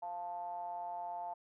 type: ring-modulated tone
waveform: triangle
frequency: 91.3 Hz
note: F#2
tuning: 23 cents flat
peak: -34 dBFS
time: 0.02-1.34 s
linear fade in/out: 10 ms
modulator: 788 Hz
effects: none